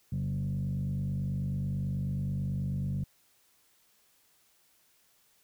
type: tone with frequency modulation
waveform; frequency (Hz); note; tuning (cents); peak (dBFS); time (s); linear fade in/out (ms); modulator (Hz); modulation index
sine; 136.4; C#3; -28; -28; 0.12-3.04; 5; 49.2; 1.1
effects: tanh soft clip ceiling -26 dBFS + white hiss -67 dBFS RMS until 5.43 s